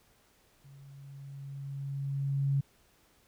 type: tone with level ramp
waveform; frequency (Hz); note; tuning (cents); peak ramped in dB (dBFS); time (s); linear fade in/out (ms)
sine; 138.59; C#3; 0; -51 to -24; 0.64-2.61; 10
effects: pink hiss -66 dBFS RMS until 3.27 s